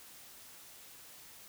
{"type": "silence", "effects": ["white hiss -54 dBFS RMS until 1.48 s"]}